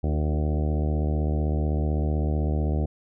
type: harmonic tone with a mistuned harmonic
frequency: 75.8 Hz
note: D#2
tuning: 45 cents flat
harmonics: 1 / 2 / 3 / 4 / 5 / 6 / 7 / 8 / 9 / 10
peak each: -23 / -29 / -33 / -35 / -37 / -39 / -40 / -41 / -42 / -43 dBFS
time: 0.03-2.86 s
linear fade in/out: 10 ms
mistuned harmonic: 5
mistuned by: -22 cents
effects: none